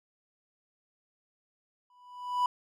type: tone with exponential growth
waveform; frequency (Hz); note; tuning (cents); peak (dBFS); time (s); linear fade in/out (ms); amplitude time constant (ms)
triangle; 987.8; B5; 0; -20; 1.9-2.46; 2; 120
effects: none